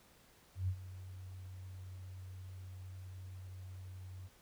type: tone with ADSR envelope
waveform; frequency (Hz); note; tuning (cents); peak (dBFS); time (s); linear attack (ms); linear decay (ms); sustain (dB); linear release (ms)
sine; 93; F#2; +9; -31; 0.55-4.29; 130; 72; -15; 30
effects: pink hiss -65 dBFS RMS until 4.41 s